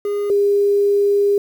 triangle / sine tone pair in turn, 409.2 / 404.7 Hz, G#4 / G#4, -26 / -45 cents, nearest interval unison, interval 19 cents, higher first, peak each -16 / -12 dBFS, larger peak second, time 0.05-0.3 / 0.3-1.38 s, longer second, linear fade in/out 2 ms, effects 7-bit

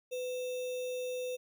sine tone with sample-and-hold, 502 Hz, B4, 28 cents sharp, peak -34 dBFS, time 0.11-1.37 s, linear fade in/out 20 ms, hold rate 3150 Hz, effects none

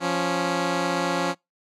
10% pulse tone pair together, 175.18 / 277.2 Hz, F3 / C#4, +6 / 0 cents, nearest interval minor sixth, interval 794 cents, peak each -17 dBFS, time 0-1.35 s, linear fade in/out 50 ms, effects noise-tail reverb RT60 0.2 s tail -26 dB re dry + low-pass 7000 Hz 12 dB/octave

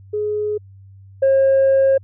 sine tone pair in turn, 420.3 / 539.1 Hz, G#4 / C#5, +21 / -48 cents, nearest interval major third, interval 431 cents, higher second, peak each -18 / -9 dBFS, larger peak second, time 0.13-0.58 / 1.22-1.98 s, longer second, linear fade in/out 10 ms, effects tanh soft clip ceiling -9 dBFS + added 97 Hz sine -40 dBFS peak until 2.03 s

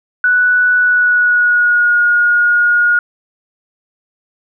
sine tone with pitch glide, 1480 to 1436.2 Hz, F#6 to F6, 0 to +48 cents, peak -8 dBFS, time 0.24-2.99 s, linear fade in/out 2 ms, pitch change -52 cents, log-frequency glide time 0.76-2 s, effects none

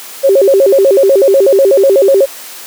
sine tone with vibrato, 462.2 Hz, A#4, 15 cents flat, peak -3 dBFS, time 0.23-2.26 s, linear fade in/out 20 ms, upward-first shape square, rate 8.1 Hz, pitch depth 290 cents each way, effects white hiss -29 dBFS RMS until 2.66 s + high-pass 300 Hz 12 dB/octave

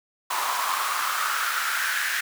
pink noise with high-pass filter sweep, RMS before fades -26 dBFS, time 0.3-2.21 s, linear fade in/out 10 ms, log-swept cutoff 950 to 1700 Hz, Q 4.9, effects none

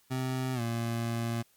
25% pulse tone with pitch glide, 129.6 to 116.13 Hz, C3 to A#2, -16 to -6 cents, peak -26 dBFS, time 0.1-1.43 s, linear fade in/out 20 ms, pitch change -190 cents, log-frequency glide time 0.54-0.61 s, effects white hiss -66 dBFS RMS until 1.56 s + MP3 96 kbps

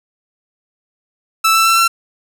sawtooth tone with pitch steps, 1318.5 / 1330 / 1341.5 / 1353.2 Hz, E6 / E6 / E6 / E6, 0 / +15 / +30 / +45 cents, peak -6 dBFS, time 1.44-1.88 s, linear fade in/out 10 ms, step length 110 ms, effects none

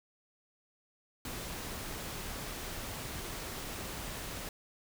pink noise, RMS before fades -41 dBFS, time 1.25-4.49 s, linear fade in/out 2 ms, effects none

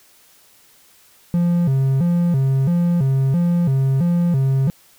triangle tone with vibrato, 152.6 Hz, D#3, 33 cents flat, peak -12 dBFS, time 1.34-4.7 s, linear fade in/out 0 ms, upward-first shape square, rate 1.5 Hz, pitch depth 220 cents each way, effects white hiss -52 dBFS RMS until 4.98 s

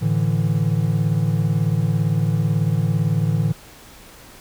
triangle chord, A suspended fourth, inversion none, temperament equal, 110 / 146.83 / 164.81 Hz, A2 / D3 / E3, 0 / 0 / 0 cents, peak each -19 dBFS, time 0.01-3.53 s, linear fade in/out 20 ms, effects pink hiss -44 dBFS RMS until 4.4 s

